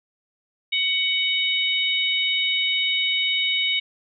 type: harmonic tone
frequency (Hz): 747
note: F#5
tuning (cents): +16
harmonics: 3 / 4 / 5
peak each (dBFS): -24 / -24 / -24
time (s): 0.72-3.8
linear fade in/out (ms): 10
effects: none